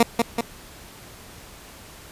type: tone with echo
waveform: 15% pulse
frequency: 233.1 Hz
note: A#3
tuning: in tune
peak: -6 dBFS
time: 0-0.03 s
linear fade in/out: 2 ms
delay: 190 ms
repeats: 2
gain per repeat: -4 dB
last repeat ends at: 0.41 s
effects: pink hiss -44 dBFS RMS until 2.11 s + resampled to 32000 Hz